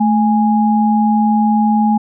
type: tone pair together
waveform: sine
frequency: 218 / 828 Hz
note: A3 / G#5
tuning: -16 / -5 cents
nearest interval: octave + major seventh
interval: 2311 cents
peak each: -11 / -15 dBFS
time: 0-1.98 s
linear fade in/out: 10 ms
effects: none